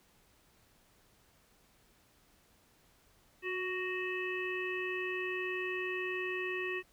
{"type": "harmonic tone with a mistuned harmonic", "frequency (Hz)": 372, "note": "F#4", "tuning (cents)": 9, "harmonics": [1, 3, 5, 7, 8], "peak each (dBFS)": [-37, -46, -39, -40, -52], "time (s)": [3.42, 6.83], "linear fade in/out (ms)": 50, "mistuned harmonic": 1, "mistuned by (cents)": -26, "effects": ["pink hiss -67 dBFS RMS until 6.92 s"]}